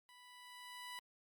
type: tone with level ramp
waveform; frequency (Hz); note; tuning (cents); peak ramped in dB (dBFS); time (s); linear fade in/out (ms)
15% pulse; 987.8; B5; 0; -54 to -39; 0.09-0.99; 0
effects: Opus 48 kbps